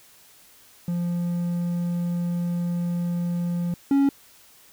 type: tone pair in turn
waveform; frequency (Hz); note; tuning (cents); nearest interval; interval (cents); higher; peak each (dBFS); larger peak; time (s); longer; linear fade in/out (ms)
triangle; 173.8 / 277.6; F3 / C#4; -8 / +3; minor sixth; 811; second; -21 / -14; second; 0.88-3.74 / 3.91-4.09; first; 2
effects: white hiss -53 dBFS RMS until 4.72 s